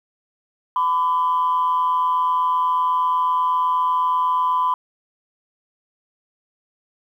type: tone pair together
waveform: sine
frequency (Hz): 1006.6 / 1174.7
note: B5 / D6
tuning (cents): +33 / 0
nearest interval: minor third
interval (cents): 267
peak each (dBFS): -16 / -24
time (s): 0.76-4.74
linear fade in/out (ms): 2
effects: tanh soft clip ceiling -11 dBFS + 9-bit